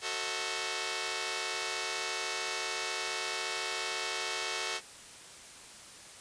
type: chord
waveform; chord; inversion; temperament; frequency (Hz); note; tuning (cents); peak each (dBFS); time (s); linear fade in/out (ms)
5% pulse; F# diminished seventh; none; just; 370 / 444 / 532.8 / 639.4; F#4 / A4 / C5 / Eb5; 0 / +16 / +31 / +47; -28 / -26 / -31 / -29; 0.01-4.81; 50
effects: white hiss -50 dBFS RMS until 6.2 s + resampled to 22050 Hz